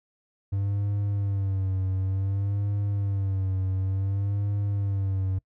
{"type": "tone with vibrato", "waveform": "triangle", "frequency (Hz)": 98, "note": "G2", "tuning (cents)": 0, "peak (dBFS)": -22, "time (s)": [0.52, 5.39], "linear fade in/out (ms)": 10, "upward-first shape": "sine", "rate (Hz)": 0.56, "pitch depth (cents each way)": 63, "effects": ["noise-tail reverb RT60 0.1 s tail -23 dB re dry"]}